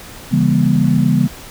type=chord; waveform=sine; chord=C# diminished seventh; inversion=none; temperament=just; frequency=138.59 / 166.31 / 199.57 / 239.5 Hz; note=C#3 / E3 / G3 / Bb3; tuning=0 / +16 / +31 / +47 cents; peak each=-16 dBFS; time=0.31-1.28 s; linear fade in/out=20 ms; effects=pink hiss -35 dBFS RMS until 1.5 s